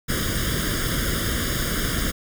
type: noise with comb filter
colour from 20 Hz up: pink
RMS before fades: -24 dBFS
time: 0.08-2.12 s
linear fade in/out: 20 ms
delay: 0.59 ms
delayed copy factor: +1
effects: none